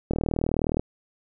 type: click train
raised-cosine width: 2 ms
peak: -11 dBFS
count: 28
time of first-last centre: 0.11-0.795 s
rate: 39.4 Hz
effects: none